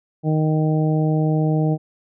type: harmonic tone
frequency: 155.5 Hz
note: D#3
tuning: 1 cent flat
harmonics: 1 / 2 / 3 / 4 / 5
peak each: -17 / -23 / -27 / -29 / -31 dBFS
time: 0.23-1.78 s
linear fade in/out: 50 ms
effects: none